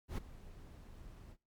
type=noise with ADSR envelope; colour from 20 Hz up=brown; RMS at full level=-35 dBFS; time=0.08-1.37 s; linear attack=96 ms; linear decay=13 ms; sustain=-18 dB; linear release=56 ms; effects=noise-tail reverb RT60 0.3 s tail -22 dB re dry + MP3 96 kbps